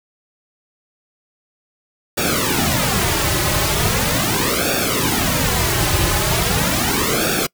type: noise with flanger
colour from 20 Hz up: pink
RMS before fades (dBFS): -18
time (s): 2.17-7.47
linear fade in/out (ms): 10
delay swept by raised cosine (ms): 0.98 to 4.38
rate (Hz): 0.39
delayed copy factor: -0.95
effects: noise-tail reverb RT60 0.1 s tail -25 dB re dry